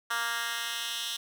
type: tone with high-pass filter sweep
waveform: 10% pulse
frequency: 233.1 Hz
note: A#3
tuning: in tune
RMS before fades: -33 dBFS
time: 0.1-1.17 s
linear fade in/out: 10 ms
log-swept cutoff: 1400 to 3300 Hz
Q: 1.8
effects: none